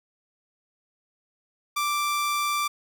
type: tone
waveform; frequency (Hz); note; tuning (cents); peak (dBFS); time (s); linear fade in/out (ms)
sawtooth; 1174.7; D6; 0; -20; 1.76-2.68; 10
effects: none